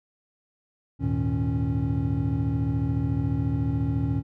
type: tone cluster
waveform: triangle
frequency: 75.5 / 101.7 / 115.8 / 155.2 / 276.1 Hz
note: D2 / G#2 / A#2 / D#3 / C#4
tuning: +48 / -36 / -11 / -4 / -7 cents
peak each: -29 / -29 / -25 / -28 / -27 dBFS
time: 0.99-4.23 s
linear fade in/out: 50 ms
effects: none